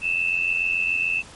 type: tone pair together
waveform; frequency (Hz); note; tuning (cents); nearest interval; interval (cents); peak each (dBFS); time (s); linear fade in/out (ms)
sine; 2595 / 2682; E7 / E7; -28 / +29; minor second; 57; -23; 0.01-1.23; 50
effects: pink hiss -44 dBFS RMS until 1.35 s + MP3 48 kbps